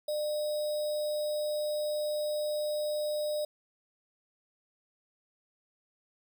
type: tone with sample-and-hold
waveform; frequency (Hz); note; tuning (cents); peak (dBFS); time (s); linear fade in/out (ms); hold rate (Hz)
sine; 601; D5; +40; -29; 0.08-3.45; 5; 4410
effects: none